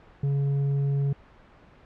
sine tone with tanh clipping, 140 Hz, C#3, 18 cents sharp, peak -23 dBFS, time 0.23-1.13 s, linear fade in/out 5 ms, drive 5 dB, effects pink hiss -53 dBFS RMS until 1.85 s + low-pass 2000 Hz 12 dB/octave

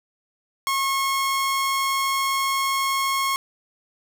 sawtooth tone, 1087 Hz, C#6, 34 cents flat, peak -17 dBFS, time 0.67-3.36 s, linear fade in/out 0 ms, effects 9-bit

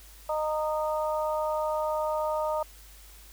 harmonic tone, 308.1 Hz, D#4, 17 cents flat, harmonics 2 / 3 / 4, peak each -28 / -31 / -35 dBFS, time 0.29-2.63 s, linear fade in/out 5 ms, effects added 50 Hz sine -50 dBFS peak until 3.32 s + white hiss -53 dBFS RMS until 3.32 s

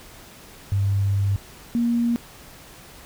sine tone pair in turn, 99.2 / 235.9 Hz, G2 / A#3, +21 / +21 cents, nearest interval octave + minor third, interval 1500 cents, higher second, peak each -18 dBFS, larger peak neither, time 0.72-1.36 / 1.75-2.16 s, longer first, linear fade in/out 0 ms, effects pink hiss -45 dBFS RMS until 3.05 s

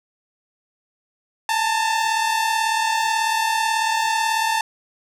sawtooth tone pair together, 862.8 / 901 Hz, A5 / A5, -34 / +41 cents, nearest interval minor second, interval 75 cents, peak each -20 / -16 dBFS, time 1.49-4.61 s, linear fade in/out 2 ms, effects low-pass 11000 Hz 12 dB/octave

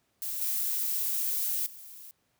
violet noise with level steps, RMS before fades -34 / -30 / -47 dBFS, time 0.22-2.11 s, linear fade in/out 0 ms, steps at 0.41 / 1.66 s, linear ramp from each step 5 ms, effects pink hiss -73 dBFS RMS until 2.39 s + high-pass 80 Hz 12 dB/octave

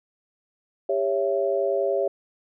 sine chord, C# diminished, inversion second, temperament just, 399.1 / 554.4 / 665.2 Hz, G4 / C#5 / E5, +31 / 0 / +16 cents, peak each -25 / -24 / -27 dBFS, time 0.89-2.08 s, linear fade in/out 5 ms, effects none

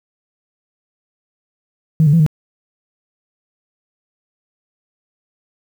sine tone with pitch steps, 158.2 / 144.9 / 166.6 / 153.3 Hz, D#3 / D3 / E3 / D#3, +29 / -23 / +19 / -25 cents, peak -7 dBFS, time 2-2.264 s, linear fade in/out 0 ms, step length 66 ms, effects tanh soft clip ceiling -3 dBFS + 7-bit

